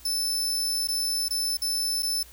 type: tone with dropouts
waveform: sawtooth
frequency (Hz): 5274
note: E8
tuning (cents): 0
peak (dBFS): -22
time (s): 0.05-2.23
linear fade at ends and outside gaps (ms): 5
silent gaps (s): 0.874-0.885 / 1.284-1.306 / 1.571-1.618 / 2.024-2.029
effects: added 60 Hz sine -51 dBFS peak until 2.32 s + white hiss -51 dBFS RMS until 2.32 s